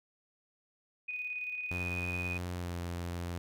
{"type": "tone with tremolo", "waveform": "sine", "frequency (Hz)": 2486, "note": "D#7", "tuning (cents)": -2, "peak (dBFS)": -34, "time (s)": [1.08, 2.38], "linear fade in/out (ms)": 10, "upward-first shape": "square", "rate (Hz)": 18, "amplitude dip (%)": 35}
{"type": "tone with pitch glide", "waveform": "sawtooth", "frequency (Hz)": [89, 86.77], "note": ["F2", "F2"], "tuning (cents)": [33, -11], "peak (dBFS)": -32, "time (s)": [1.71, 3.38], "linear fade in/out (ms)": 0, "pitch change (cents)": -44, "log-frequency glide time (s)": [2.52, 2.76]}
{"effects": []}